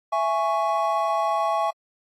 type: chord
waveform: triangle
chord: C# minor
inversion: first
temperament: just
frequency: 665.2 / 831.5 / 1108.7 Hz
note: E5 / G#5 / C#6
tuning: +16 / +2 / 0 cents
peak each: -23 dBFS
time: 0.12-1.71 s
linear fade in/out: 10 ms
effects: AAC 48 kbps